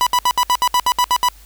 45% pulse tone bursts, 987.8 Hz, B5, in tune, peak -12 dBFS, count 11, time 0.01-1.286 s, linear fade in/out 0 ms, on 56 ms, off 66 ms, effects added 50 Hz sine -42 dBFS peak until 1.45 s + white hiss -48 dBFS RMS until 1.45 s

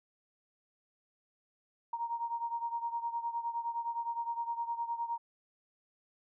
sine beating tone pair, 932 / 941.7 Hz, A#5 / A#5, -1 / +17 cents, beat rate 9.7 Hz, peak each -35 / -39 dBFS, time 1.93-5.18 s, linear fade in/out 5 ms, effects none

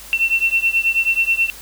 sine beating tone pair, 2700 / 2709.3 Hz, E7 / E7, +41 / +47 cents, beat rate 9.3 Hz, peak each -17 / -18 dBFS, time 0.13-1.5 s, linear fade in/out 0 ms, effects added 50 Hz sine -44 dBFS peak until 1.61 s + white hiss -38 dBFS RMS until 1.61 s

